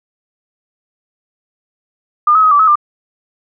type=tone with pitch steps; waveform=sine; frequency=1208 / 1283 / 1262 / 1160 / 1287 / 1193 Hz; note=D6 / E6 / D#6 / D6 / E6 / D6; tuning=+48 / -47 / +24 / -22 / -42 / +27 cents; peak=-6 dBFS; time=2.27-2.756 s; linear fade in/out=5 ms; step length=81 ms; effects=none